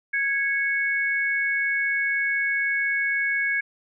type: tone pair together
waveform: sine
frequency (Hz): 1654.9 / 2209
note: G#6 / C#7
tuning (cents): -7 / -7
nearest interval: perfect fourth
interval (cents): 500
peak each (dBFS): -24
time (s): 0.13-3.61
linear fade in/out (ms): 10
effects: none